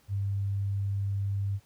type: tone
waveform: sine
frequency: 99.3 Hz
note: G2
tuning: 23 cents sharp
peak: -27 dBFS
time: 0.08-1.6 s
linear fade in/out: 50 ms
effects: pink hiss -64 dBFS RMS until 1.65 s